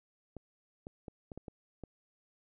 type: clicks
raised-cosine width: 2 ms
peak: -30 dBFS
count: 7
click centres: 0.367 / 0.869 / 1.082 / 1.318 / 1.376 / 1.482 / 1.837 s
effects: none